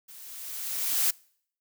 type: noise with level ramp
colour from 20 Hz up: blue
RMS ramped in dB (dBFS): -48 to -23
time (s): 0.08-1.11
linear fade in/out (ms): 10
effects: noise-tail reverb RT60 0.6 s tail -25 dB re dry